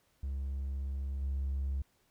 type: tone with level steps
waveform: triangle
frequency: 68.2 Hz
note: C#2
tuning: 28 cents flat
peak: -31 / -28 dBFS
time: 0.23-1.82 s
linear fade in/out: 5 ms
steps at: 1.21 s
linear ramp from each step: 20 ms
effects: tanh soft clip ceiling -27 dBFS + pink hiss -72 dBFS RMS until 2.1 s